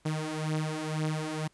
sawtooth beating tone pair, 154.2 / 156.2 Hz, D#3 / D#3, -15 / +7 cents, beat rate 2 Hz, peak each -30 / -28 dBFS, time 0.05-1.48 s, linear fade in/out 10 ms, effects pink hiss -67 dBFS RMS until 1.53 s + resampled to 24000 Hz

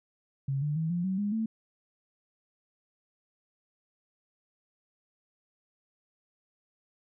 sine tone with pitch steps, 136.8 / 148.32 / 160.81 / 174.36 / 189.05 / 205 / 222.2 Hz, C#3 / D3 / E3 / F3 / F#3 / G#3 / A3, -23 / +17 / -43 / -3 / +38 / -22 / +17 cents, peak -27 dBFS, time 0.48-1.46 s, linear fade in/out 5 ms, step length 140 ms, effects none

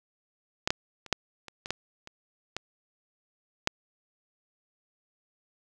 clicks, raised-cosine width 0.2 ms, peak -8 / -7 / -27 / -6 / -25 / -20 / -11 / -26 / -15 / -6 dBFS, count 10, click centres 0.675 / 0.705 / 1.063 / 1.127 / 1.483 / 1.659 / 1.706 / 2.074 / 2.566 / 3.674 s, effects none

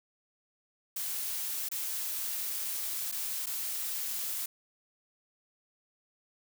blue noise with dropouts, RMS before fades -35 dBFS, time 0.96-4.46 s, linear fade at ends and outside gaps 5 ms, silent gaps 1.688-1.714 / 3.116-3.122 / 3.46-3.467 s, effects none

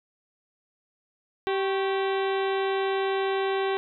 harmonic tone with a mistuned harmonic, 388.2 Hz, G4, 17 cents flat, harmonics 1 / 2 / 3 / 4 / 5 / 6 / 7 / 8 / 9 / 10, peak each -25 / -31 / -35 / -37 / -39 / -41 / -42 / -43 / -44 / -45 dBFS, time 1.47-3.77 s, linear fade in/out 0 ms, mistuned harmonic 3, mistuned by -91 cents, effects none

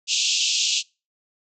pink band-pass noise, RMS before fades -22 dBFS, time 0.07-0.83 s, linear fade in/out 50 ms, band 2600 to 7400 Hz, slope 96 dB/octave, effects noise-tail reverb RT60 0.3 s tail -26 dB re dry

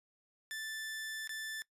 sawtooth tone with dropouts, 1760 Hz, A6, in tune, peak -36 dBFS, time 0.51-1.62 s, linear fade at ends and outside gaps 0 ms, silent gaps 1.274-1.293 s, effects noise-tail reverb RT60 0.1 s tail -20 dB re dry + resampled to 32000 Hz

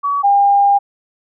sine tone pair in turn, 1134 / 803.5 Hz, C#6 / G5, +39 / +43 cents, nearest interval tritone, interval 596 cents, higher first, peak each -14 / -8 dBFS, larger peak second, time 0.03-0.23 / 0.23-0.79 s, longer second, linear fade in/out 20 ms, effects none

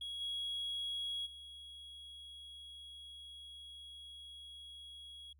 triangle tone with level steps, 3322 Hz, G#7, in tune, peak -39 / -35 / -48 dBFS, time 0.01-5.33 s, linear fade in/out 5 ms, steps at 0.2 / 1.25 s, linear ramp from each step 20 ms, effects tanh soft clip ceiling -32 dBFS + added 71 Hz sine -63 dBFS peak until 5.39 s

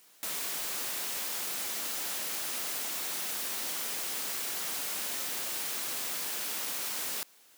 white noise, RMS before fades -35 dBFS, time 0.23-7.23 s, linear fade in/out 0 ms, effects white hiss -60 dBFS RMS until 7.57 s + high-pass 200 Hz 12 dB/octave

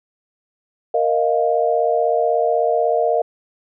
sine chord, Bb suspended fourth, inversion none, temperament equal, 466.2 / 622.3 / 698.5 Hz, Bb4 / Eb5 / F5, 0 / 0 / 0 cents, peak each -19 dBFS, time 0.94-3.22 s, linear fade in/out 5 ms, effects none

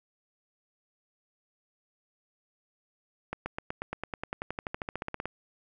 accelerating click train, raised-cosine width 0.5 ms, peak -18 dBFS, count 23, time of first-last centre 3.33-5.256 s, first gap 130 ms, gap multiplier 0.96, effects none

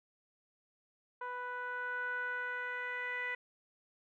10% pulse tone with low-pass filter sweep, 494.5 Hz, B4, 2 cents sharp, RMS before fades -39 dBFS, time 1.21-3.35 s, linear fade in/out 5 ms, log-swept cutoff 1200 to 2000 Hz, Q 5.1, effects none

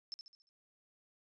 sine tone with echo, 5280 Hz, E8, 2 cents sharp, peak -39 dBFS, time 0.12-0.14 s, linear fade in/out 0 ms, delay 70 ms, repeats 5, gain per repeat -7 dB, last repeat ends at 0.49 s, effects tanh soft clip ceiling -36 dBFS + resampled to 22050 Hz

